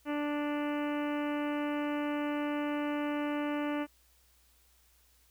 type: harmonic tone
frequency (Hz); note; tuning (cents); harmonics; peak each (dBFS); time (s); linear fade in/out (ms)
293.7; D4; 0; 1 / 2 / 3 / 4 / 5 / 6 / 7 / 8 / 9 / 10; -32 / -38 / -42 / -44 / -46 / -48 / -49 / -50 / -51 / -52; 0.05-3.87; 50
effects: added 60 Hz sine -67 dBFS peak until 5.3 s + white hiss -67 dBFS RMS until 5.3 s